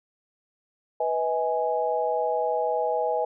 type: chord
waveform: sine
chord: G# minor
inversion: first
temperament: equal with one note detuned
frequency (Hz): 493.9 / 637.5 / 830.6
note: B4 / D#5 / G#5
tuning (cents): 0 / +42 / 0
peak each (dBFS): -27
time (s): 1-3.25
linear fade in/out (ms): 5
effects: none